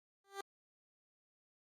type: tone with exponential growth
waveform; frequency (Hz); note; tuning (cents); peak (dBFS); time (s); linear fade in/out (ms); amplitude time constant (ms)
15% pulse; 394.8; G4; +12; -32; 0.24-0.41; 5; 36
effects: low-pass 12000 Hz 12 dB/octave + Opus 48 kbps